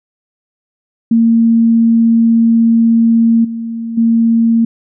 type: tone with level steps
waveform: sine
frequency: 229.1 Hz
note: A#3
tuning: 30 cents flat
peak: -6 / -18 / -7 dBFS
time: 1.11-4.65 s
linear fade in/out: 5 ms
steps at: 3.44 / 3.97 s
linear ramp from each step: 10 ms
effects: none